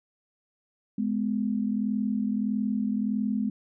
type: tone pair together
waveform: sine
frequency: 210 / 251.6 Hz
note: G#3 / B3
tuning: +19 / +32 cents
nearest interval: minor third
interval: 313 cents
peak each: -26 / -29 dBFS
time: 0.98-3.5 s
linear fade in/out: 5 ms
effects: none